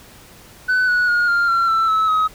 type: tone with pitch steps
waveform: sine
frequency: 1504 / 1468 / 1432.8 / 1398.4 / 1364.9 / 1332.2 / 1300.3 / 1269.1 Hz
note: F#6 / F#6 / F6 / F6 / F6 / E6 / E6 / D#6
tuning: +28 / -14 / +44 / +2 / -40 / +18 / -24 / +34 cents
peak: -11 dBFS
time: 0.68-2.28 s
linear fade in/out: 20 ms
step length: 200 ms
effects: tanh soft clip ceiling -13 dBFS + pink hiss -44 dBFS RMS until 2.34 s